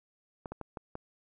clicks, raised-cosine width 1 ms, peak -25 dBFS, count 5, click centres 0.458 / 0.52 / 0.613 / 0.772 / 0.954 s, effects none

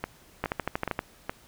two click trains, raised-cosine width 0.5 ms, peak -14 / -12 dBFS, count 4 / 8, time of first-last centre 0.04-1.295 / 0.44-0.991 s, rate 2.39 / 12.7 Hz, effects pink hiss -56 dBFS RMS until 1.47 s

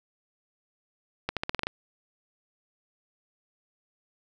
accelerating click train, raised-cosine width 0.3 ms, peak -12 dBFS, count 8, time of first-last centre 1.29-1.669 s, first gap 77 ms, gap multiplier 0.88, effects none

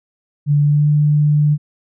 sine tone with pitch glide, 145.8 to 148.69 Hz, D3 to D3, -12 to +22 cents, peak -10 dBFS, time 0.46-1.58 s, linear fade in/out 50 ms, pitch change +34 cents, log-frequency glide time 0.61-0.88 s, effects none

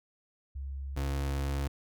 sine / 35% pulse tone pair in turn, 68.3 / 69.29 Hz, C#2 / C#2, -25 / 0 cents, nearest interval unison, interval 25 cents, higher second, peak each -35 / -28 dBFS, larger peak second, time 0.55-0.96 / 0.96-1.68 s, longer second, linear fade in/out 10 ms, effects none

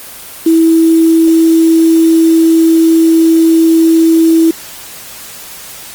sine tone with quantisation, 326.6 Hz, E4, 16 cents flat, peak -4 dBFS, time 0.46-4.51 s, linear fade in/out 5 ms, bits 4, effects white hiss -29 dBFS RMS until 5.94 s + Opus 24 kbps

